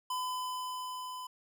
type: tone with level ramp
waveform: square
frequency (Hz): 1009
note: B5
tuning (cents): +37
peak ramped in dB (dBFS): -33 to -41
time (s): 0.1-1.27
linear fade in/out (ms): 5
effects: none